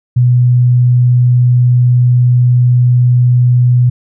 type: tone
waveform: sine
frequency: 123.47 Hz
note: B2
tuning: in tune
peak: -5 dBFS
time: 0.16-3.9 s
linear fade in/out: 10 ms
effects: none